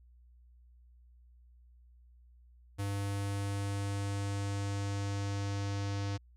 square tone with low-pass filter sweep, 100 Hz, G2, 35 cents sharp, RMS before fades -35 dBFS, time 2.78-6.18 s, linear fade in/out 20 ms, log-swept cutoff 11000 to 5600 Hz, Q 1.8, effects added 60 Hz sine -57 dBFS peak until 6.36 s

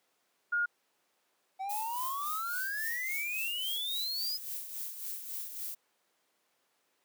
sine tone, 1425 Hz, F6, 34 cents sharp, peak -27 dBFS, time 0.52-0.66 s, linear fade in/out 10 ms
triangle exponential sweep, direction up, 754 to 5100 Hz, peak -32 dBFS, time 1.59-4.38 s, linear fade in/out 20 ms
violet noise with tremolo, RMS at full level -38 dBFS, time 1.69-5.75 s, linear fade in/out 10 ms, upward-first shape sine, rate 3.6 Hz, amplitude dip 55%
effects pink hiss -74 dBFS RMS until 7.04 s + high-pass 400 Hz 12 dB/octave

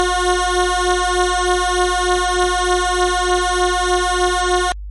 15% pulse beating tone pair, 358.7 / 362 Hz, F4 / F#4, +46 / -38 cents, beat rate 3.3 Hz, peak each -11 / -11 dBFS, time 0-4.72 s, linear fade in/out 0 ms, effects added 50 Hz sine -26 dBFS peak until 4.9 s + MP3 48 kbps

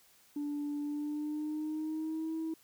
sine tone with pitch glide, 291.6 to 321.7 Hz, D4 to E4, -12 to -42 cents, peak -32 dBFS, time 0.36-2.54 s, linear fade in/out 5 ms, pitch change +170 cents, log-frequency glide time 0.81-2.35 s, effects tanh soft clip ceiling -31 dBFS + white hiss -64 dBFS RMS until 2.63 s

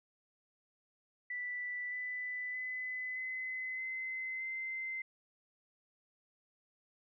sine tone with pitch steps, 1974 / 1993.5 / 2013 / 2033 / 2053 / 2073 Hz, B6 / B6 / B6 / B6 / C7 / C7, -1 / +16 / +33 / +50 / -33 / -17 cents, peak -37 dBFS, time 1.3-5.02 s, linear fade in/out 5 ms, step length 620 ms, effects none

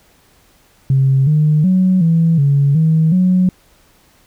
sine tone with pitch steps, 134.4 / 152.2 / 185.7 / 164.9 / 140.9 / 159.5 / 183.5 Hz, C3 / D#3 / F#3 / E3 / C#3 / D#3 / F#3, +47 / -38 / +7 / +1 / +29 / +43 / -14 cents, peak -8 dBFS, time 0.9-3.49 s, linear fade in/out 2 ms, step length 370 ms, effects tanh soft clip ceiling -4 dBFS + pink hiss -52 dBFS RMS until 4.26 s

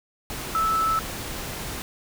sine tone in noise, 1312 Hz, E6, 9 cents flat, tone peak -20 dBFS, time 0.55-0.99 s, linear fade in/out 0 ms, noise pink, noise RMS -33 dBFS, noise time 0.3-1.82 s, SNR +10 dB, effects none

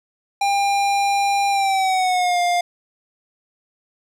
square tone with pitch glide, 800 to 704.5 Hz, G5 to F5, +35 to +15 cents, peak -17 dBFS, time 0.41-2.61 s, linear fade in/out 5 ms, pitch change -220 cents, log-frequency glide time 1.5-2.4 s, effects low-pass 9000 Hz 12 dB/octave + 9-bit

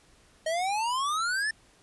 square exponential sweep, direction up, 622.3 to 1799 Hz, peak -27 dBFS, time 0.46-1.51 s, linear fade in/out 5 ms, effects pink hiss -60 dBFS RMS until 1.82 s + resampled to 24000 Hz

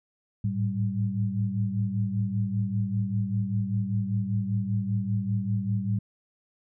sine tone cluster, 106.2 / 111.3 / 193.9 Hz, G#2 / A2 / G3, +39 / +20 / -19 cents, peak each -29 dBFS, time 0.44-5.99 s, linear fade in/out 5 ms, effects none

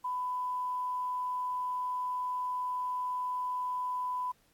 sine tone with quantisation, 999 Hz, B5, 20 cents sharp, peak -31 dBFS, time 0.04-4.32 s, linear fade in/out 10 ms, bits 10, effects pink hiss -69 dBFS RMS until 4.53 s + AAC 64 kbps

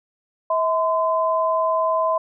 sine tone pair together, 644.4 / 1023 Hz, E5 / C6, -39 / -39 cents, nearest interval minor sixth, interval 800 cents, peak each -20 dBFS, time 0.5-2.18 s, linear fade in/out 5 ms, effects none

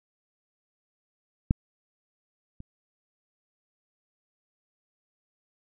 clicks, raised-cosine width 5 ms, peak -8 / -29 dBFS, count 2, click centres 1.509 / 2.604 s, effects none

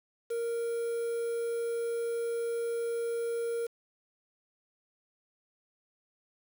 triangle tone with quantisation, 466.2 Hz, A#4, in tune, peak -28 dBFS, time 0.3-3.67 s, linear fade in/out 10 ms, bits 8, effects none

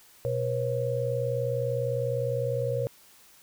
sine tone cluster, 123 / 483.1 / 543 Hz, B2 / B4 / C#5, -7 / -38 / -36 cents, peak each -30 dBFS, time 0.25-2.87 s, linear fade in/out 0 ms, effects white hiss -56 dBFS RMS until 3.42 s

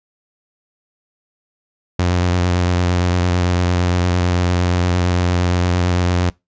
sawtooth tone with vibrato, 89 Hz, F2, 33 cents sharp, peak -10 dBFS, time 1.99-6.3 s, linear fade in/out 5 ms, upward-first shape triangle, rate 8.8 Hz, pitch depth 30 cents each way, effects noise-tail reverb RT60 0.2 s tail -23 dB re dry + resampled to 16000 Hz

